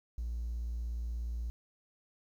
triangle tone, 58.4 Hz, A#1, 4 cents sharp, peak -31 dBFS, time 0.18-1.5 s, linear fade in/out 0 ms, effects tanh soft clip ceiling -30 dBFS + 11-bit

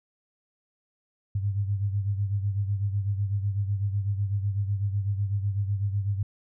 sine beating tone pair, 99.2 / 107.2 Hz, G2 / A2, +21 / -45 cents, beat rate 8 Hz, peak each -25 / -32 dBFS, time 1.35-6.23 s, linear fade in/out 5 ms, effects none

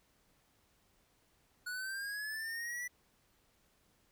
square linear sweep, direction up, 1457 to 1975.5 Hz, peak -39 dBFS, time 1.66-2.88 s, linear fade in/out 10 ms, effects pink hiss -72 dBFS RMS until 4.11 s

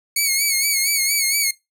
10% pulse tone with vibrato, 2217 Hz, C#7, in tune, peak -8 dBFS, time 0.16-1.51 s, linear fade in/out 5 ms, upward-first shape sine, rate 4.3 Hz, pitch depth 67 cents each way, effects noise-tail reverb RT60 0.2 s tail -21 dB re dry

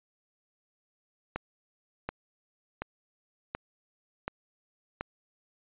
click train, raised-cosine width 0.5 ms, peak -17 dBFS, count 6, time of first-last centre 1.36-5.01 s, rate 1.37 Hz, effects resampled to 8000 Hz

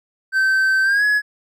triangle tone with pitch glide, 1547 to 1687 Hz, G6 to G#6, -23 to +27 cents, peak -12 dBFS, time 0.32-1.22 s, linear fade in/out 50 ms, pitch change +150 cents, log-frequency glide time 0.83-1.04 s, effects none

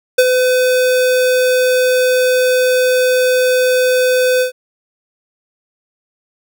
square tone with ADSR envelope, 506 Hz, B4, 42 cents sharp, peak -5 dBFS, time 0.18-4.52 s, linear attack 8 ms, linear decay 45 ms, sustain -6 dB, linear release 110 ms, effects none

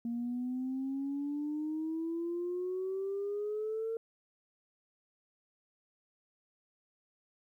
sine exponential sweep, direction up, 233.1 to 456.5 Hz, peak -32 dBFS, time 0.05-3.97 s, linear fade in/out 2 ms, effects tanh soft clip ceiling -29 dBFS + 12-bit

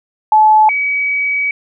sine tone pair in turn, 862 / 2272 Hz, A5 / C#7, -36 / +42 cents, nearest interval octave + perfect fourth, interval 1678 cents, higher second, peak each -5 / -13 dBFS, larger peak first, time 0.32-0.69 / 0.69-1.51 s, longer second, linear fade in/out 2 ms, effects none

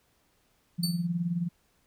sine tone with tremolo, 172.5 Hz, F3, 21 cents flat, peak -24 dBFS, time 0.78-1.49 s, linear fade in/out 20 ms, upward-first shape sine, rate 19 Hz, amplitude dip 65%
sawtooth tone with exponential decay, 4500 Hz, C#8, 25 cents sharp, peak -24 dBFS, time 0.83-1.07 s, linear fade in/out 5 ms, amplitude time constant 52 ms
effects pink hiss -69 dBFS RMS until 1.86 s

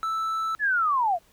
triangle tone, 1318 Hz, E6, 1 cent flat, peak -23 dBFS, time 0.03-0.55 s, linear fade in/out 0 ms
sine linear sweep, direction down, 1754 to 646 Hz, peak -20 dBFS, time 0.59-1.19 s, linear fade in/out 50 ms
effects pink hiss -60 dBFS RMS until 1.32 s

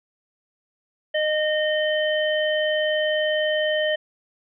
harmonic tone, 614 Hz, D#5, 23 cents flat, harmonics 1 / 3 / 5, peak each -21 / -26 / -28 dBFS, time 1.14-3.96 s, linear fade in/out 10 ms, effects none

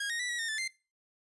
sawtooth tone with pitch steps, 1635 / 1864 / 1965 / 1920 / 1829 / 1753 / 2087 Hz, G#6 / A#6 / B6 / B6 / A#6 / A6 / C7, -28 / -1 / -9 / -49 / -33 / -7 / -5 cents, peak -29 dBFS, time 0-0.679 s, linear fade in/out 5 ms, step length 97 ms, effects noise-tail reverb RT60 0.3 s tail -19 dB re dry + resampled to 24000 Hz

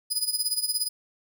20% pulse tone with tremolo, 4978 Hz, D#8, in tune, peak -16 dBFS, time 0.1-0.89 s, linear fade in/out 20 ms, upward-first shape sine, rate 17 Hz, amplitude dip 80%, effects none

